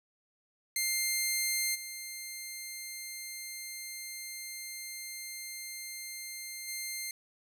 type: tone with level steps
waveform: 10% pulse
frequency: 2100 Hz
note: C7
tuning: 6 cents sharp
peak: -20 / -31 / -27 dBFS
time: 0.76-7.11 s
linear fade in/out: 2 ms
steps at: 1.74 / 6.67 s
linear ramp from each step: 20 ms
effects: none